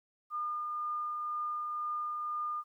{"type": "tone with tremolo", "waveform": "sine", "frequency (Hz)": 1212, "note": "D#6", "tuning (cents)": -46, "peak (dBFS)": -32, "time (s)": [0.3, 2.64], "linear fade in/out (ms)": 50, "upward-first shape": "triangle", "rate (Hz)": 2, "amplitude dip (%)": 25, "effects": ["12-bit"]}